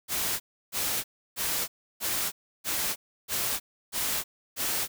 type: noise bursts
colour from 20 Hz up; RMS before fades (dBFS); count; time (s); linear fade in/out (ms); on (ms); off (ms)
white; -29; 8; 0.08-4.88; 50; 320; 320
effects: none